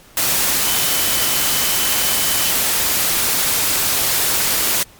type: tone in noise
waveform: sine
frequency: 3033 Hz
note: F#7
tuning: 42 cents sharp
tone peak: -27 dBFS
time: 0.65-2.51 s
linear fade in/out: 2 ms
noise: white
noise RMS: -17 dBFS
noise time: 0.17-4.83 s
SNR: -13 dB
effects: pink hiss -46 dBFS RMS until 4.99 s + MP3 96 kbps